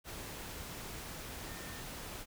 sine tone in noise, 1815 Hz, A#6, 47 cents flat, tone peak -53 dBFS, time 1.46-1.85 s, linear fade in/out 50 ms, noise pink, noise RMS -45 dBFS, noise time 0.04-2.26 s, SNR -11 dB, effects none

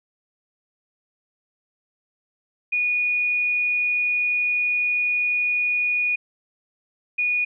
sine tone pair in turn, 2457 / 2457 Hz, D#7 / D#7, -22 / -22 cents, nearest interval unison, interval 0 cents, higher neither, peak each -19 dBFS, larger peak neither, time 2.72-6.16 / 7.18-7.45 s, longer first, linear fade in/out 10 ms, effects none

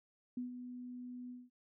sine tone with ADSR envelope, 247.7 Hz, B3, 5 cents sharp, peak -36 dBFS, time 0.37-1.5 s, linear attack 4 ms, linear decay 130 ms, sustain -8 dB, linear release 200 ms, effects none

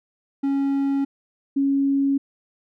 triangle / sine tone pair in turn, 276.3 / 276.3 Hz, C#4 / C#4, -6 / -6 cents, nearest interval unison, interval 0 cents, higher neither, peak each -17 dBFS, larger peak neither, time 0.43-1.05 / 1.56-2.18 s, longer neither, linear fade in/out 10 ms, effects none

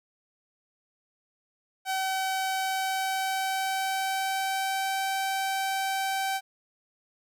sawtooth tone with pitch glide, 763 to 773.2 Hz, G5 to G5, -47 to -24 cents, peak -23 dBFS, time 1.85-6.41 s, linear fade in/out 50 ms, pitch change +23 cents, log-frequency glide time 2.58-5.07 s, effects none

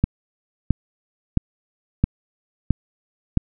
click train, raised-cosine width 5 ms, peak -3 dBFS, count 6, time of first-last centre 0.04-3.373 s, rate 1.5 Hz, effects none

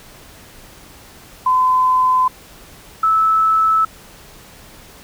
sine tone pair in turn, 1020 / 1307.2 Hz, C6 / E6, -44 / -15 cents, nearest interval major third, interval 429 cents, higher second, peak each -11 dBFS, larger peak neither, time 1.46-2.28 / 3.03-3.85 s, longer neither, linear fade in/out 5 ms, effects pink hiss -42 dBFS RMS until 5.03 s

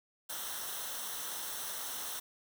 white noise with comb filter, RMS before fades -40 dBFS, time 0.29-2.2 s, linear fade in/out 10 ms, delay 0.42 ms, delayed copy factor -0.65, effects none

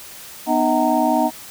sine tone cluster, 245.6 / 304.6 / 640 / 750 / 922 Hz, B3 / D#4 / D#5 / F#5 / A#5, -9 / -37 / +49 / +23 / -19 cents, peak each -21 dBFS, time 0.46-1.31 s, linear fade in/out 50 ms, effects white hiss -38 dBFS RMS until 1.5 s

